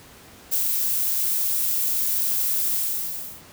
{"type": "noise with ADSR envelope", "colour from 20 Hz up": "violet", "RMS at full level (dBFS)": -21, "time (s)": [0.51, 3.43], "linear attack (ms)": 23, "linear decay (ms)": 93, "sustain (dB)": -2, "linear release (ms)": 690, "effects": ["pink hiss -47 dBFS RMS until 3.52 s", "high-pass 60 Hz 12 dB/octave"]}